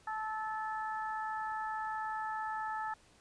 harmonic tone, 435.4 Hz, A4, 18 cents flat, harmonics 2 / 3 / 4, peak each -37 / -41 / -43 dBFS, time 0.07-2.94 s, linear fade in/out 5 ms, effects pink hiss -64 dBFS RMS until 3.2 s + resampled to 22050 Hz

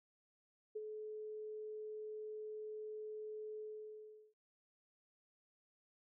sine tone with ADSR envelope, 429.2 Hz, A4, 43 cents flat, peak -39 dBFS, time 0.75-4.34 s, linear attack 12 ms, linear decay 36 ms, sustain -5 dB, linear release 740 ms, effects none

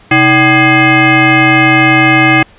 sine tone with frequency modulation, 1214 Hz, D#6, 43 cents flat, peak -4 dBFS, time 0.11-2.43 s, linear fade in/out 5 ms, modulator 448 Hz, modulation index 3, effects pink hiss -42 dBFS RMS until 2.58 s + resampled to 8000 Hz

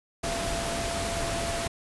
sine tone in noise, 677 Hz, E5, 46 cents sharp, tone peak -32 dBFS, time 0.23-1.68 s, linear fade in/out 10 ms, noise pink, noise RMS -31 dBFS, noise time 0.23-1.68 s, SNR -4 dB, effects resampled to 24000 Hz

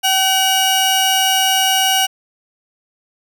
sawtooth tone pair together, 763 / 2881 Hz, G5 / F#7, -47 / -47 cents, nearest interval octave + major seventh, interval 2300 cents, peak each -12 dBFS, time 0.03-2.07 s, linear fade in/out 20 ms, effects none

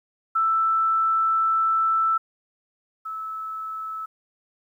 sine tone pair in turn, 1324 / 1305 Hz, E6 / E6, +7 / -18 cents, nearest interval unison, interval 25 cents, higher first, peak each -18 / -29 dBFS, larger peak first, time 0.35-2.18 / 3.05-4.06 s, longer first, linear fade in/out 10 ms, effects 10-bit

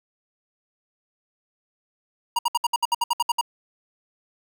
square tone bursts, 949 Hz, A#5, 31 cents sharp, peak -19 dBFS, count 12, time 2.36-3.412 s, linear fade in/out 5 ms, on 29 ms, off 64 ms, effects none

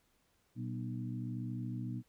harmonic tone with a mistuned harmonic, 61 Hz, B1, 21 cents flat, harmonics 2 / 3 / 4 / 5, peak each -39 / -45 / -43 / -47 dBFS, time 0.55-2.03 s, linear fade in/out 50 ms, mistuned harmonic 3, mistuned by +67 cents, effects pink hiss -74 dBFS RMS until 2.08 s

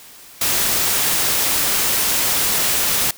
white noise, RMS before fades -18 dBFS, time 0.41-3.11 s, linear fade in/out 5 ms, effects white hiss -42 dBFS RMS until 3.17 s

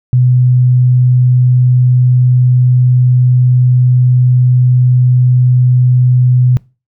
sine tone, 125.4 Hz, B2, 27 cents sharp, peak -5 dBFS, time 0.13-6.57 s, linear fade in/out 0 ms, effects noise-tail reverb RT60 0.3 s tail -23 dB re dry

